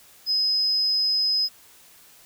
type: tone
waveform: triangle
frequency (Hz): 5060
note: D#8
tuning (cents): +28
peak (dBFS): -16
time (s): 0.26-1.49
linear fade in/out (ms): 50
effects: tanh soft clip ceiling -18 dBFS + white hiss -52 dBFS RMS until 2.25 s